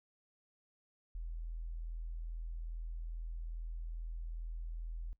sine tone, 41.2 Hz, E1, in tune, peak -39 dBFS, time 1.15-5.13 s, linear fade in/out 0 ms, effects noise-tail reverb RT60 0.1 s tail -21 dB re dry

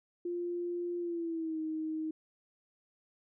sine tone with pitch glide, 349.2 to 314.7 Hz, F4 to D#4, 0 to +20 cents, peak -33 dBFS, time 0.25-2.11 s, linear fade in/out 5 ms, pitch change -180 cents, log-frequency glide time 0.99-1.6 s, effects none

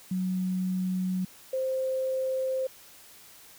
sine tone pair in turn, 185 / 523.3 Hz, F#3 / C5, 0 / 0 cents, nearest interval octave + tritone, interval 1800 cents, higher second, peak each -26 dBFS, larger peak neither, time 0.11-1.25 / 1.53-2.67 s, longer neither, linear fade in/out 5 ms, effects white hiss -52 dBFS RMS until 3.58 s

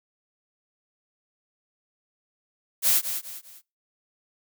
blue noise with echo, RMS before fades -20 dBFS, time 2.82-3.02 s, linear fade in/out 50 ms, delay 200 ms, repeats 3, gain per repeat -9 dB, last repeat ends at 3.62 s, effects noise-tail reverb RT60 0.3 s tail -26 dB re dry

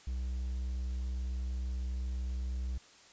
triangle tone, 63 Hz, B1, 35 cents sharp, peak -31 dBFS, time 0.07-2.78 s, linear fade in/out 5 ms, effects white hiss -58 dBFS RMS until 3.12 s + resampled to 16000 Hz

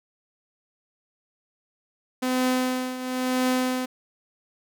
sawtooth tone with tremolo, 254.9 Hz, C4, 45 cents flat, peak -16 dBFS, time 2.22-3.86 s, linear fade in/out 10 ms, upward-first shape triangle, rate 0.99 Hz, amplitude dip 75%, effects none

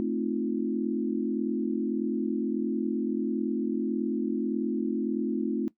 sine chord, F dominant seventh, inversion first, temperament equal, 220 / 261.6 / 311.1 / 349.2 Hz, A3 / C4 / Eb4 / F4, 0 / 0 / 0 / 0 cents, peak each -30 / -31 / -33 / -32 dBFS, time 0-5.68 s, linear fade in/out 0 ms, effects noise-tail reverb RT60 0.1 s tail -17 dB re dry

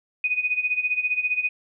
sine tone with tremolo, 2489 Hz, D#7, in tune, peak -18 dBFS, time 0.24-1.49 s, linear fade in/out 2 ms, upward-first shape sine, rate 15 Hz, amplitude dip 80%, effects none

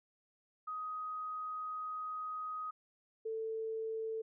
sine tone pair in turn, 1254 / 444.4 Hz, D#6 / A4, +13 / +17 cents, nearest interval octave + tritone, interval 1796 cents, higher first, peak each -38 / -36 dBFS, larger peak second, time 0.67-2.71 / 3.25-4.22 s, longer first, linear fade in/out 10 ms, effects none

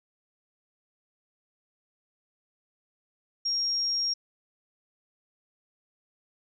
sine tone, 5580 Hz, F8, 2 cents flat, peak -25 dBFS, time 3.45-4.14 s, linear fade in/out 10 ms, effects none

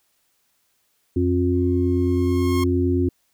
harmonic tone, 89 Hz, F2, 33 cents sharp, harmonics 1 / 3 / 4, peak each -21 / -21 / -22 dBFS, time 1.16-3.09 s, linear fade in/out 5 ms
sawtooth tone with exponential growth, 1077 Hz, C6, 50 cents sharp, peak -22 dBFS, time 1.53-2.64 s, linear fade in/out 5 ms, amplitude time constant 240 ms
effects white hiss -67 dBFS RMS until 3.33 s

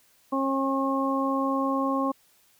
harmonic tone, 270.5 Hz, C#4, 42 cents flat, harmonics 1 / 2 / 3 / 4, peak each -26 / -30 / -34 / -28 dBFS, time 0.32-2.12 s, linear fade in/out 10 ms, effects white hiss -62 dBFS RMS until 2.59 s

